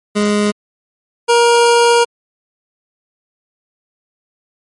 25% pulse tone pair in turn, 207.7 / 472.2 Hz, G#3 / A#4, 0 / +22 cents, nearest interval octave + major second, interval 1422 cents, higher second, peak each -8 / -4 dBFS, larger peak second, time 0.15-0.52 / 1.28-2.05 s, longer second, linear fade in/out 20 ms, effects MP3 48 kbps

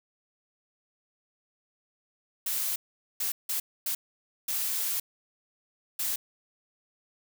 blue noise bursts at uneven times, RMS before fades -30 dBFS, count 6, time 2.46-2.76 / 3.2-3.32 / 3.49-3.6 / 3.86-3.95 / 4.48-5 / 5.99-6.16 s, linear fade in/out 5 ms, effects none

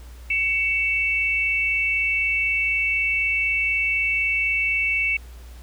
sine tone pair together, 2240 / 2664 Hz, C#7 / E7, +18 / +18 cents, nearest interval minor third, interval 300 cents, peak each -22 dBFS, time 0.3-5.17 s, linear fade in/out 5 ms, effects added 60 Hz sine -38 dBFS peak until 5.62 s + pink hiss -51 dBFS RMS until 5.62 s

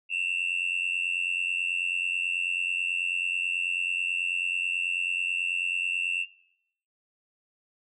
sine tone with amplitude modulation, 2700 Hz, E7, 41 cents sharp, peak -21 dBFS, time 0.09-6.26 s, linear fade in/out 50 ms, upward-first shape sine, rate 89.2 Hz, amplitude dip 95%, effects noise-tail reverb RT60 0.7 s tail -18 dB re dry + tanh soft clip ceiling -21 dBFS

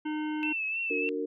harmonic tone, 305.8 Hz, D#4, 30 cents flat, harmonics 1 / 3 / 5 / 7 / 9 / 10, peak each -30 / -40 / -44 / -47 / -49 / -50 dBFS, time 0.05-0.53 s, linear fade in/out 10 ms
sine tone with vibrato, 2647 Hz, E7, 7 cents sharp, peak -29 dBFS, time 0.43-1.09 s, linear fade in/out 0 ms, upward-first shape triangle, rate 3.3 Hz, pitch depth 58 cents each way
sine chord, D augmented, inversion none, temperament just, 293.7 / 367.1 / 458.9 Hz, D4 / F#4 / A#4, 0 / -14 / -27 cents, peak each -34 / -36 / -32 dBFS, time 0.9-1.26 s, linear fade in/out 10 ms
effects none

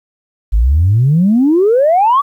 sine exponential sweep, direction up, 49.06 to 1174.7 Hz, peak -6 dBFS, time 0.52-2.22 s, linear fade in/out 20 ms, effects tanh soft clip ceiling -3 dBFS + 8-bit

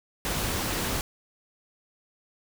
pink noise, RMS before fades -29 dBFS, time 0.25-1.01 s, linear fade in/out 0 ms, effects none

